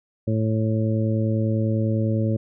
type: harmonic tone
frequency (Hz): 110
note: A2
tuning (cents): 0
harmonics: 1 / 2 / 3 / 4 / 5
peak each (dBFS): -21 / -25 / -29 / -34 / -30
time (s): 0.27-2.37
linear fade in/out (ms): 10
effects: none